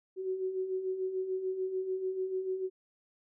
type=beating tone pair; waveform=sine; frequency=370 / 376.8 Hz; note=F#4 / F#4; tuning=0 / +32 cents; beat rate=6.8 Hz; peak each=-40 / -32 dBFS; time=0.16-2.7 s; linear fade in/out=50 ms; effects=none